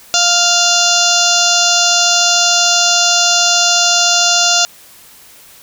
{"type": "harmonic tone", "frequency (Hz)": 698.5, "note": "F5", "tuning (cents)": 0, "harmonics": [1, 2, 4, 5, 6, 7, 8, 9, 10], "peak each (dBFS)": [-18, -18, -18, -18, -18, -18, -18, -18, -18], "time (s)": [0.14, 4.65], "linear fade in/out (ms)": 0, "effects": ["white hiss -41 dBFS RMS until 5.62 s"]}